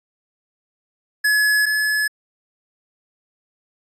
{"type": "tone pair in turn", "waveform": "square", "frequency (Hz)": [1700, 1709.8], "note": ["G#6", "G#6"], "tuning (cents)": [40, 50], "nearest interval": "unison", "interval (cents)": 10, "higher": "second", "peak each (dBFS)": [-15, -18], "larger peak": "first", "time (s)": [[1.24, 1.66], [1.66, 2.08]], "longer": "neither", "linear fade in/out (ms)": 10, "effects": ["resampled to 32000 Hz"]}